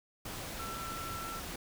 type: tone in noise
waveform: sine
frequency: 1340 Hz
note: E6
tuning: 28 cents sharp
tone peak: -41 dBFS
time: 0.59-1.4 s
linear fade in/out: 5 ms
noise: pink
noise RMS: -42 dBFS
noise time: 0.25-1.56 s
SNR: -2 dB
effects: none